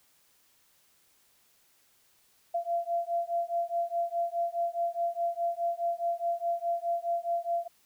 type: beating tone pair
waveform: sine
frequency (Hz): 683 / 687.8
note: F5 / F5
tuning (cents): -39 / -27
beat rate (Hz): 4.8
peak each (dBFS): -31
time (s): 2.54-7.68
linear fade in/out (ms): 10
effects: white hiss -66 dBFS RMS until 7.85 s